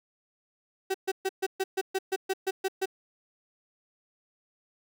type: tone bursts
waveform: 35% pulse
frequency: 382.2 Hz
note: G4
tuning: 44 cents flat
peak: -24 dBFS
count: 12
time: 0.9-2.858 s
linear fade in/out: 10 ms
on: 44 ms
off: 130 ms
effects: none